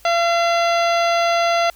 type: harmonic tone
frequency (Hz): 682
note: F5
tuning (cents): -41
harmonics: 1 / 2 / 3 / 4 / 5 / 6 / 7 / 9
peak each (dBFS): -16 / -22 / -26 / -28 / -30 / -32 / -33 / -35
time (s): 0.05-1.7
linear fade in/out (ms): 2
effects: added 50 Hz sine -50 dBFS peak until 1.75 s + white hiss -50 dBFS RMS until 1.75 s